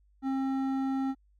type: tone with hard clipping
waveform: sine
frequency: 267.8 Hz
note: C4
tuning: 40 cents sharp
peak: -29 dBFS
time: 0.22-1.15 s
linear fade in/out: 50 ms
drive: 10 dB
effects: added 50 Hz sine -61 dBFS peak until 1.39 s + MP3 64 kbps